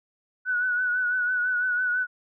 sine tone with vibrato, 1480 Hz, F#6, in tune, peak -22 dBFS, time 0.45-2.07 s, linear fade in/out 50 ms, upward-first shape triangle, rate 6 Hz, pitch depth 48 cents each way, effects none

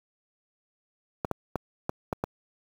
clicks, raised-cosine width 1 ms, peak -13 dBFS, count 6, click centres 1.248 / 1.313 / 1.557 / 1.894 / 2.128 / 2.239 s, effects high-pass 60 Hz 12 dB/octave + 7-bit

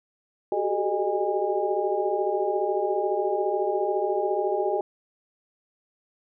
sine tone cluster, 374.3 / 388.5 / 426.2 / 613 / 816 Hz, F#4 / G4 / G#4 / D#5 / G#5, +20 / -16 / +45 / -26 / -31 cents, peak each -29 dBFS, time 0.52-4.81 s, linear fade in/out 2 ms, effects none

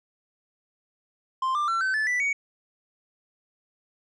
triangle tone with pitch steps, 1046.5 / 1188.3 / 1349.3 / 1532.2 / 1739.8 / 1975.5 / 2243 Hz, C6 / D6 / E6 / G6 / A6 / B6 / C#7, 0 / +20 / +40 / -40 / -20 / 0 / +20 cents, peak -21 dBFS, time 1.42-2.33 s, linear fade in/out 5 ms, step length 130 ms, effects resampled to 22050 Hz

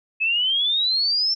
sine exponential sweep, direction up, 2568 to 5440 Hz, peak -18 dBFS, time 0.2-1.35 s, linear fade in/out 20 ms, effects none

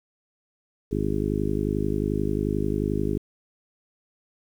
harmonic tone, 51.3 Hz, G#1, 21 cents flat, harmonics 1 / 2 / 3 / 4 / 5 / 6 / 7 / 8, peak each -31 / -31 / -31 / -31 / -31 / -31 / -31 / -31 dBFS, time 0.91-3.18 s, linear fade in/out 10 ms, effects 9-bit

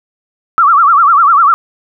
sine tone with vibrato, 1241 Hz, D#6, 5 cents flat, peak -4 dBFS, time 0.58-1.54 s, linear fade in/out 0 ms, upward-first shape sine, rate 10 Hz, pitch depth 190 cents each way, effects none

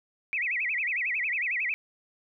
sine tone with vibrato, 2236 Hz, C#7, 14 cents sharp, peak -26 dBFS, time 0.33-1.74 s, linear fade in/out 0 ms, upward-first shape sine, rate 11 Hz, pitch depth 280 cents each way, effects none

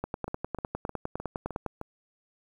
two click trains, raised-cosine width 1 ms, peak -17 / -22 dBFS, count 17 / 6, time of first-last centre 0.04-1.663 / 0.28-1.814 s, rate 9.86 / 3.26 Hz, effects 9-bit

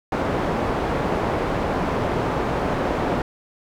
white low-pass noise, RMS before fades -23 dBFS, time 0.12-3.22 s, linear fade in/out 2 ms, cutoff 770 Hz, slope 12 dB/octave, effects none

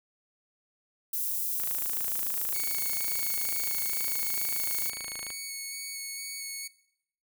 white high-pass noise, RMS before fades -31 dBFS, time 1.13-4.9 s, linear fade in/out 5 ms, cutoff 12000 Hz, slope 12 dB/octave
click train, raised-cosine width 0.3 ms, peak -25 dBFS, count 101, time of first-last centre 1.6-5.304 s, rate 27 Hz
10% pulse tone with vibrato, 2218 Hz, C#7, in tune, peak -27 dBFS, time 2.54-6.68 s, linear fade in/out 10 ms, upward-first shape square, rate 2.2 Hz, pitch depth 9 cents each way
effects noise-tail reverb RT60 0.7 s tail -19 dB re dry

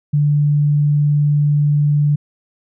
sine tone, 146.83 Hz, D3, in tune, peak -11 dBFS, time 0.13-2.16 s, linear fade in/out 10 ms, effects none

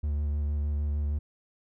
triangle tone with vibrato, 73.42 Hz, D2, in tune, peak -24 dBFS, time 0.03-1.19 s, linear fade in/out 10 ms, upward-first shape sine, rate 6.5 Hz, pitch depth 19 cents each way, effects none

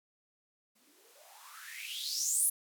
violet noise with band-pass filter sweep, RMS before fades -37 dBFS, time 0.75-2.5 s, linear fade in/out 10 ms, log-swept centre 210 to 11000 Hz, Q 7.5, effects none

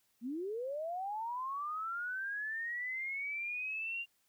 sine linear sweep, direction up, 220 to 2800 Hz, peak -36 dBFS, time 0.21-4.06 s, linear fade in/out 50 ms, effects white hiss -75 dBFS RMS until 4.28 s

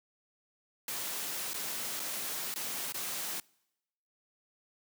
white noise with dropouts, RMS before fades -37 dBFS, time 0.88-3.4 s, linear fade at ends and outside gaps 2 ms, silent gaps 1.534-1.542 / 1.996-2 / 2.541-2.559 / 2.923-2.943 s, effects noise-tail reverb RT60 0.9 s tail -26 dB re dry + high-pass 150 Hz 12 dB/octave

